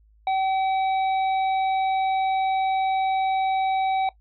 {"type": "harmonic tone", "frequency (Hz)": 765, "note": "G5", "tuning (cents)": -42, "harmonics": [1, 3, 5], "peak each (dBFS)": [-20, -34, -39], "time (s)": [0.27, 4.09], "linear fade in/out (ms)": 2, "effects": ["noise-tail reverb RT60 0.1 s tail -18 dB re dry", "added 53 Hz sine -54 dBFS peak until 4.2 s"]}